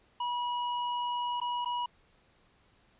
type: tone with dropouts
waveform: square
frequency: 970 Hz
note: B5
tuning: 31 cents flat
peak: -31 dBFS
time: 0.2-1.86 s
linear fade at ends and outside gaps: 5 ms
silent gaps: 1.402-1.414 / 1.648-1.657 s
effects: pink hiss -66 dBFS RMS until 2.99 s + resampled to 8000 Hz